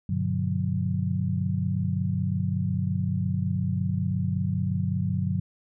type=chord; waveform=sine; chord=G major seventh; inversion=none; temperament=equal with one note detuned; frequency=98 / 123.47 / 146.83 / 183.08 Hz; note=G2 / B2 / D3 / F#3; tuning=0 / 0 / 0 / -18 cents; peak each=-28 / -32 / -30 / -28 dBFS; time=0.09-5.4 s; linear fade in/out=5 ms; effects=none